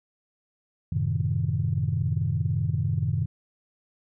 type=chord; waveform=sine; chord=F# diminished seventh; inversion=none; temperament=equal; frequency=92.5 / 110 / 130.81 / 155.56 Hz; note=F#2 / A2 / C3 / Eb3; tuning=0 / 0 / 0 / 0 cents; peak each=-28 dBFS; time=0.92-3.26 s; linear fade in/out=5 ms; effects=tanh soft clip ceiling -13 dBFS